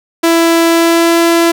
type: tone with pitch glide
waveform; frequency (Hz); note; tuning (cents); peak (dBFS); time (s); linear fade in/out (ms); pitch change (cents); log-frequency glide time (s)
sawtooth; 332.9 to 336.4; E4 to E4; +17 to +35; -3; 0.23-1.52; 10; +18; 0.67-1.19
effects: none